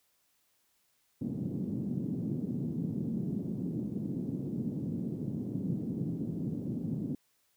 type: band-pass noise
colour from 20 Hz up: white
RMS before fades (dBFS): -35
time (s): 1.21-7.15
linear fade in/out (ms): 5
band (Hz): 130 to 260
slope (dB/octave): 24
effects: white hiss -73 dBFS RMS until 7.56 s